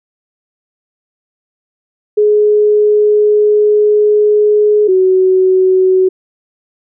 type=tone pair in turn; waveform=sine; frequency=420.1 / 374.3 Hz; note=G#4 / F#4; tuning=+20 / +20 cents; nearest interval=major second; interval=200 cents; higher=first; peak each=-6 dBFS; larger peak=neither; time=2.17-4.88 / 4.88-6.09 s; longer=first; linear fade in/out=10 ms; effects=none